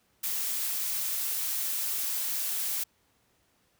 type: noise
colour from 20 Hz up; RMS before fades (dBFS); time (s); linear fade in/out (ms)
blue; -31; 0.23-2.84; 10
effects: pink hiss -69 dBFS RMS until 3.79 s + high-pass 60 Hz 12 dB/octave